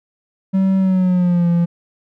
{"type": "tone with pitch glide", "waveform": "triangle", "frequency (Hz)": [191.4, 171.51], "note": ["G3", "F3"], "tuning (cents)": [-41, -31], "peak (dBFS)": -10, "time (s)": [0.53, 1.66], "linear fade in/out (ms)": 20, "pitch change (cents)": -190, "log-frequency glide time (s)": [0.78, 1.48], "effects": []}